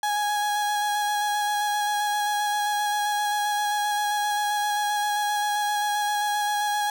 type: tone with vibrato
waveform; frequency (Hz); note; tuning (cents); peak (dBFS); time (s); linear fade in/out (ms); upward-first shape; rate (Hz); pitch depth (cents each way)
35% pulse; 830.6; G#5; 0; -21; 0.03-6.9; 2; square; 7.6; 11
effects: none